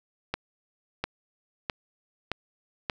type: accelerating click train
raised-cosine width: 0.3 ms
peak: -12 dBFS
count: 5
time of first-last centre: 0.34-2.898 s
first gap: 700 ms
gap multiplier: 0.94
effects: none